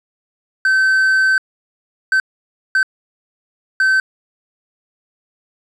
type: tone bursts at uneven times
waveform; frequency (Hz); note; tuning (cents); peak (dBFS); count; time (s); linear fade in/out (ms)
triangle; 1540; G6; -31; -9; 4; 0.65-1.38 / 2.12-2.2 / 2.75-2.83 / 3.8-4; 2
effects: resampled to 24000 Hz